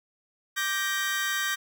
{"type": "chord", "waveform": "sawtooth", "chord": "G minor", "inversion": "second", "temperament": "just", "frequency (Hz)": [1176, 1568, 1881.6], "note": ["D6", "G6", "Bb6"], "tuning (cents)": [2, 0, 16], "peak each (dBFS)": [-31, -25, -27], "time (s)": [0.56, 1.56], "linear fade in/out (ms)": 20, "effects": []}